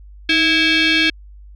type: tone with frequency modulation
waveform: sine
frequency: 315.6 Hz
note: D#4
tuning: 25 cents sharp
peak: -11 dBFS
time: 0.29-1.1 s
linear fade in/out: 5 ms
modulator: 980 Hz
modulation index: 3.7
effects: tanh soft clip ceiling -7 dBFS + added 50 Hz sine -37 dBFS peak until 1.55 s